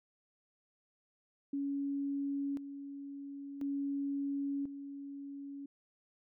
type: tone with tremolo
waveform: sine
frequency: 280 Hz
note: C#4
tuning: 18 cents sharp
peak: -33 dBFS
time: 1.53-5.66 s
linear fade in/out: 5 ms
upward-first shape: square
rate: 0.48 Hz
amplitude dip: 65%
effects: none